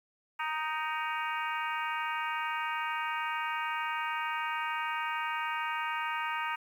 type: harmonic tone with a mistuned harmonic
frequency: 311.1 Hz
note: D#4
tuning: in tune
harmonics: 3 / 4 / 5 / 6 / 7 / 8 / 9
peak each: -35 / -37 / -39 / -41 / -42 / -43 / -44 dBFS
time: 0.39-6.56 s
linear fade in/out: 10 ms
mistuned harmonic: 7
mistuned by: +66 cents
effects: 10-bit